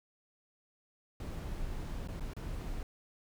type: noise with dropouts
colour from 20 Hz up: brown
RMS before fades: -39 dBFS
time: 1.2-2.83 s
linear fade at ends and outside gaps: 2 ms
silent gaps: 2.075-2.085 / 2.198-2.206 / 2.335-2.365 s
effects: none